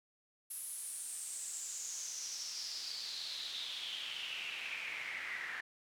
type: noise with band-pass filter sweep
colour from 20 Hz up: pink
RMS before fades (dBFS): -43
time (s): 0.5-5.61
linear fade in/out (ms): 10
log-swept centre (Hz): 11000 to 1800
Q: 5.8
effects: none